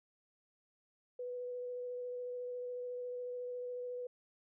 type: tone with vibrato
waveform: sine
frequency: 493.9 Hz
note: B4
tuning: in tune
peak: -39 dBFS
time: 1.19-4.07 s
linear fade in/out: 5 ms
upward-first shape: square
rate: 14 Hz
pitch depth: 8 cents each way
effects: none